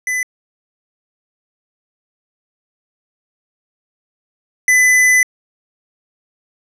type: tone pair in turn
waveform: square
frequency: 2005 / 2005 Hz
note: B6 / B6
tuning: +26 / +26 cents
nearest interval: unison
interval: 0 cents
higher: neither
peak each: -17 / -9 dBFS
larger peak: second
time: 0.07-0.23 / 4.68-5.23 s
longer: second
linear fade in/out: 2 ms
effects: low-pass 12000 Hz 12 dB/octave